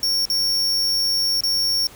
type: tone with dropouts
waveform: 45% pulse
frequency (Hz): 5500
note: F8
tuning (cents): -27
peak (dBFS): -18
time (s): 0.03-1.87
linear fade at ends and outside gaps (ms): 1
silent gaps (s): 0.254-0.3 / 1.407-1.436
effects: pink hiss -44 dBFS RMS until 1.95 s